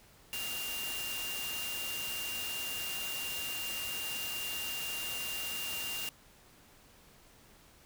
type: tone in noise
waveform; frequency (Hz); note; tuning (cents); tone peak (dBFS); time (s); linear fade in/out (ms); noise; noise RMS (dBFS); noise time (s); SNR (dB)
sine; 2794; F7; 0; -38; 0.33-6.09; 0; white; -40; 0.33-6.09; -1
effects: pink hiss -60 dBFS RMS until 7.85 s